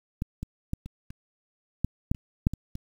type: clicks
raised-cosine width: 5 ms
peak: -16 / -20 / -16 / -26 / -29 / -12 / -10 / -28 / -8 / -20 / -23 dBFS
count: 11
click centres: 0.221 / 0.43 / 0.734 / 0.86 / 1.105 / 1.846 / 2.115 / 2.148 / 2.469 / 2.536 / 2.754 s
effects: 8-bit